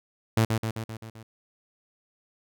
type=tone with echo; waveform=sawtooth; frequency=111.5 Hz; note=A2; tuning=23 cents sharp; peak=-15 dBFS; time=0.37-0.45 s; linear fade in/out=5 ms; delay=130 ms; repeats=6; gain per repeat=-4 dB; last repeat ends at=1.23 s; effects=none